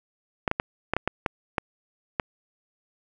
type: clicks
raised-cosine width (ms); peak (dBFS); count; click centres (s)
0.5; -8; 9; 0.478 / 0.514 / 0.599 / 0.936 / 0.966 / 1.076 / 1.262 / 1.582 / 2.198
effects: none